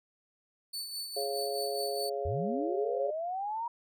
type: tone with tremolo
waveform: sawtooth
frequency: 4488 Hz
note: C#8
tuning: 21 cents sharp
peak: -32 dBFS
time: 0.73-2.1 s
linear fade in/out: 10 ms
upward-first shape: sine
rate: 4.8 Hz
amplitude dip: 50%
type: harmonic tone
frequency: 138.59 Hz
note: C#3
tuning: in tune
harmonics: 3 / 4 / 5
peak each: -35 / -36 / -37 dBFS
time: 1.16-3.11 s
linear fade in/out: 10 ms
type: linear sweep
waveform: sine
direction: up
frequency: 69 to 956 Hz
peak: -32 dBFS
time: 2.25-3.68 s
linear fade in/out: 5 ms
effects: none